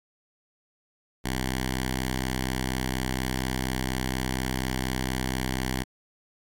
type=tone with notch filter; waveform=5% pulse; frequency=64.2 Hz; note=C2; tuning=32 cents flat; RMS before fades=-29 dBFS; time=1.24-5.84 s; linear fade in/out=20 ms; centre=530 Hz; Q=0.85; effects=AAC 64 kbps

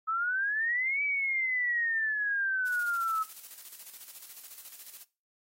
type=exponential two-way sweep; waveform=sine; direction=up then down; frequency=1285 to 2307 to 1285 Hz; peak=-27 dBFS; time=0.07-3.24 s; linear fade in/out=20 ms; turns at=1.03 s
type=noise with tremolo; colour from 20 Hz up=blue; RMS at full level=-45 dBFS; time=2.65-5.04 s; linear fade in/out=20 ms; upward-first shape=square; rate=14 Hz; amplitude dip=55%
effects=noise-tail reverb RT60 0.3 s tail -19 dB re dry + AAC 48 kbps

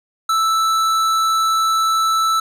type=tone with tanh clipping; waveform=sine; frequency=1318.5 Hz; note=E6; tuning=in tune; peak=-16 dBFS; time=0.29-2.4 s; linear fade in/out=5 ms; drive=16 dB; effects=none

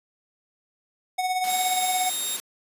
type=tone with tremolo; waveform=square; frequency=739 Hz; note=F#5; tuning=2 cents flat; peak=-22 dBFS; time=1.18-2.1 s; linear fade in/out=10 ms; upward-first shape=sine; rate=17 Hz; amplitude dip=50%
type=high-pass noise; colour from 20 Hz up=white; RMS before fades=-34 dBFS; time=1.44-2.4 s; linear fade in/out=0 ms; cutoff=180 Hz; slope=96 dB/octave
type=tone with pitch glide; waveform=10% pulse; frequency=3746 to 3712 Hz; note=A#7 to A#7; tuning=+8 to -8 cents; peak=-20 dBFS; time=1.49-2.37 s; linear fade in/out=10 ms; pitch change=-16 cents; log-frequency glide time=1.73-1.82 s
effects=resampled to 32000 Hz

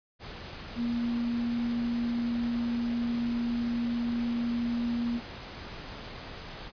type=tone in noise; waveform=sine; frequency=236.9 Hz; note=A#3; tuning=28 cents sharp; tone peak=-27 dBFS; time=0.75-5.21 s; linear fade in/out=50 ms; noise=pink; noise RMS=-42 dBFS; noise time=0.19-6.72 s; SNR=+12 dB; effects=resampled to 11025 Hz

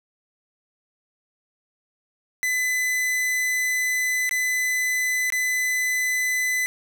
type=tone with dropouts; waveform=45% pulse; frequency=2009 Hz; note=B6; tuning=29 cents sharp; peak=-21 dBFS; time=2.43-6.66 s; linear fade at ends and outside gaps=0 ms; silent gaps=4.293-4.311 / 5.302-5.323 s; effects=none

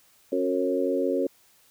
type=harmonic tone with a mistuned harmonic; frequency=91.1 Hz; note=F#2; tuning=26 cents flat; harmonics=3 / 4 / 5 / 6; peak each=-28 / -28 / -28 / -28 dBFS; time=0.32-1.27 s; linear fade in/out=5 ms; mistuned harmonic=5; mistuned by=+15 cents; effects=white hiss -60 dBFS RMS until 1.7 s

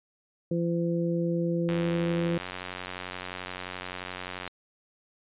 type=harmonic tone; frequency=170 Hz; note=F3; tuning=46 cents flat; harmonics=1 / 2 / 3; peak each=-27 / -30 / -32 dBFS; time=0.51-2.38 s; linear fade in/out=5 ms
type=click train; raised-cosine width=0.3 ms; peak=-19 dBFS; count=256; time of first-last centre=1.69-4.477 s; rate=91.5 Hz
effects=resampled to 8000 Hz

